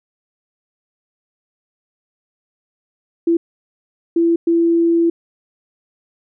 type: tone bursts at uneven times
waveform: sine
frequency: 335.9 Hz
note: E4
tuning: 33 cents sharp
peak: -11 dBFS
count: 3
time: 3.27-3.37 / 4.16-4.36 / 4.47-5.1 s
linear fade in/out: 5 ms
effects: none